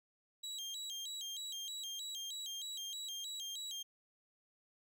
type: tone with vibrato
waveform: 30% pulse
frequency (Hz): 3531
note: A7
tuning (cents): +5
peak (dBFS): -39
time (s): 0.43-3.83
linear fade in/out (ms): 10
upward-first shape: square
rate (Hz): 3.2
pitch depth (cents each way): 170
effects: none